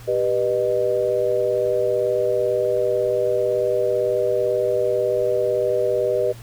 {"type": "chord", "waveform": "sine", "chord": "G augmented", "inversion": "none", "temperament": "just", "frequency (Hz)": [392, 490, 612.5], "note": ["G4", "B4", "D#5"], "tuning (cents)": [0, -14, -27], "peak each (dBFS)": [-23, -21, -22], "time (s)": [0.07, 6.33], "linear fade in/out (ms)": 20, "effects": ["added 117 Hz sine -38 dBFS peak until 6.42 s", "pink hiss -46 dBFS RMS until 6.42 s"]}